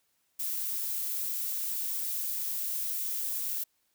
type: noise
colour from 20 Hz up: violet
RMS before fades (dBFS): -33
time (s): 0.39-3.64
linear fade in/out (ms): 10
effects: white hiss -74 dBFS RMS until 3.94 s